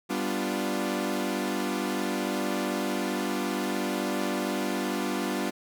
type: chord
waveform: sawtooth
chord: G dominant seventh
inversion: none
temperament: equal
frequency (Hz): 196 / 246.9 / 293.7 / 349.2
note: G3 / B3 / D4 / F4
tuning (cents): 0 / 0 / 0 / 0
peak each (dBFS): -29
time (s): 0.09-5.51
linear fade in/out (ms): 20
effects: none